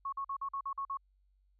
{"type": "tone bursts", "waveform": "sine", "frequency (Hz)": 1100, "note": "C#6", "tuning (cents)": -14, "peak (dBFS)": -34, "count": 8, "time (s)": [0.05, 0.972], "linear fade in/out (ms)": 5, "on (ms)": 75, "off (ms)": 46, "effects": ["added 48 Hz sine -67 dBFS peak until 1.59 s"]}